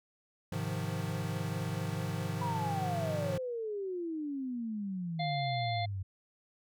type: chord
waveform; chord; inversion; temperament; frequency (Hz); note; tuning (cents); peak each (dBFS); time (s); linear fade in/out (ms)
square; F minor seventh; first; equal; 103.83 / 130.81 / 155.56 / 174.61; Ab2 / C3 / Eb3 / F3; 0 / 0 / 0 / 0; -39 / -41 / -39 / -40; 0.52-3.38; 5
type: exponential sweep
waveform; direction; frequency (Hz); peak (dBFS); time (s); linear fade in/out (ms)
sine; down; 987.8 to 92.5; -34; 2.41-6.03; 10
type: harmonic tone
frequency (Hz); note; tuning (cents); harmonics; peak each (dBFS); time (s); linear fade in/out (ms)
698.5; F5; 0; 1 / 3 / 5 / 6; -33 / -41 / -43 / -44; 5.19-5.86; 10
effects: none